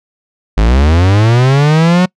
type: linear sweep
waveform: 45% pulse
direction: up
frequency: 48.52 to 185 Hz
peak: -6 dBFS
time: 0.57-2.06 s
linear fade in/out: 10 ms
effects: noise-tail reverb RT60 0.1 s tail -26 dB re dry + low-pass 5000 Hz 12 dB/octave